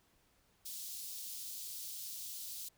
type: high-pass noise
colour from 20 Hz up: white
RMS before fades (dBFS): -45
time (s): 0.65-2.69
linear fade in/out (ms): 10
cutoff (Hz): 3600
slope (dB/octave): 24
effects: pink hiss -72 dBFS RMS until 2.77 s